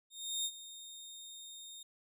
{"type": "tone with ADSR envelope", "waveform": "25% pulse", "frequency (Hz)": 3681, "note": "A#7", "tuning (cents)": -23, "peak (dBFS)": -29, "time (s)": [0.1, 1.83], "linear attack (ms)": 350, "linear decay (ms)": 57, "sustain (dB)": -15, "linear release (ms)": 5, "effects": []}